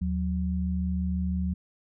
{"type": "tone pair together", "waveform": "sine", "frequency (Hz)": [77, 183], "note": ["D#2", "F#3"], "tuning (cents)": [-17, -19], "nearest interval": "octave + minor third", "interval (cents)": 1498, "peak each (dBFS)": -28, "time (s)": [0.01, 1.54], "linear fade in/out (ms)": 10, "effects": []}